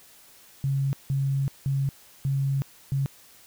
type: tone bursts at uneven times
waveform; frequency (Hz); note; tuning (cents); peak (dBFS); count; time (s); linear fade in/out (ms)
sine; 137.1; C#3; -19; -22; 5; 0.64-0.93 / 1.1-1.48 / 1.66-1.89 / 2.25-2.62 / 2.92-3.06; 0
effects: white hiss -53 dBFS RMS until 3.46 s